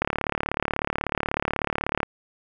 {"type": "click train", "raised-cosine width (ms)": 0.5, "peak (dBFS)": -8, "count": 74, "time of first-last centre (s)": [0.02, 2.031], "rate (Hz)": 36.3, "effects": []}